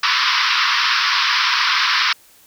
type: band-pass noise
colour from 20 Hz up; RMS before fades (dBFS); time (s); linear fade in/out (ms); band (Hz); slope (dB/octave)
pink; -17; 0.03-2.13; 5; 980 to 5500; 96
effects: white hiss -50 dBFS RMS until 2.46 s